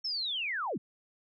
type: linear sweep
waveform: sine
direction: down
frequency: 5430 to 120.8 Hz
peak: -31 dBFS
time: 0.04-0.78 s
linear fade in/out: 10 ms
effects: none